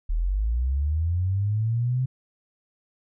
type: linear sweep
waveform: sine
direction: up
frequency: 36.97 to 130.81 Hz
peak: -21 dBFS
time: 0.09-2.06 s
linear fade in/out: 10 ms
effects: none